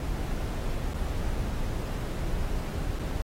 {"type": "noise with dropouts", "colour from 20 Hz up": "brown", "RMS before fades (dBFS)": -30, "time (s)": [0, 3.22], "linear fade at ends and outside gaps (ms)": 1, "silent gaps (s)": [[0.936, 0.942], [2.99, 2.994]], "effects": ["AAC 48 kbps"]}